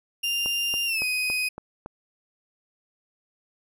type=tone with pitch glide; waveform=35% pulse; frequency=2794 to 2504 Hz; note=F7 to D#7; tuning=0 to +10 cents; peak=-22 dBFS; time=0.23-1.49 s; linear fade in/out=10 ms; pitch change=-190 cents; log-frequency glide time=0.86-1.04 s
type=click train; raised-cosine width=1 ms; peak=-22 dBFS; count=6; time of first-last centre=0.46-1.861 s; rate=3.57 Hz
effects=none